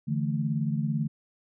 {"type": "chord", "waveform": "sine", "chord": "D suspended second", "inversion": "none", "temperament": "equal", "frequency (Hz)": [146.83, 164.81, 220], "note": ["D3", "E3", "A3"], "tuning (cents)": [0, 0, 0], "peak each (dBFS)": [-28, -31, -30], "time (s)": [0.07, 1.08], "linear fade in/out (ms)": 20, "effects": []}